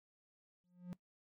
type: tone with exponential growth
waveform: triangle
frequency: 178.3 Hz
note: F3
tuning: 36 cents sharp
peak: -37 dBFS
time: 0.64-0.93 s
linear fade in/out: 0 ms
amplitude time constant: 61 ms
effects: noise-tail reverb RT60 0.1 s tail -18 dB re dry + MP3 96 kbps